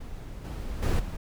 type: noise with level steps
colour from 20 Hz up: brown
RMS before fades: -39 / -34 / -23 / -34 dBFS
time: 0-1.17 s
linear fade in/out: 10 ms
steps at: 0.44 / 0.82 / 0.99 s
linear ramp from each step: 10 ms
effects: none